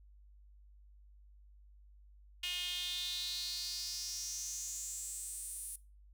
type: tone with high-pass filter sweep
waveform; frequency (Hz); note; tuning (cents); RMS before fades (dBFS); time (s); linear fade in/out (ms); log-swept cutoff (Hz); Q
sawtooth; 357.3; F4; +40; -41; 2.43-5.76; 5; 2900 to 10000; 5.5
effects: noise-tail reverb RT60 0.3 s tail -19 dB re dry + added 50 Hz sine -57 dBFS peak until 6.13 s